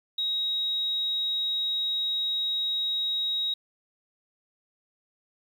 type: tone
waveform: sine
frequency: 3800 Hz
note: A#7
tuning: 33 cents sharp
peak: -25 dBFS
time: 0.18-3.54 s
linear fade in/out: 5 ms
effects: 9-bit